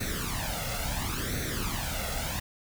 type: noise with flanger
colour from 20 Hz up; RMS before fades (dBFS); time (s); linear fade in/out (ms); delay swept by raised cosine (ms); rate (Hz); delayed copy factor
pink; -32; 0-2.4; 10; 0.49 to 1.49; 0.72; +0.7
effects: none